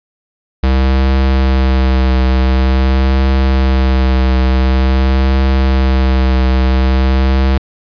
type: tone with vibrato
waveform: square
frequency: 65.41 Hz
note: C2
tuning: in tune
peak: -9 dBFS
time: 0.63-7.58 s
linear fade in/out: 5 ms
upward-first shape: triangle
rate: 0.47 Hz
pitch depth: 27 cents each way
effects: resampled to 11025 Hz + 7-bit